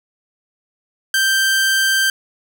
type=tone; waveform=sawtooth; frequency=1568 Hz; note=G6; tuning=in tune; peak=-10 dBFS; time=1.14-2.1 s; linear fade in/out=2 ms; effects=none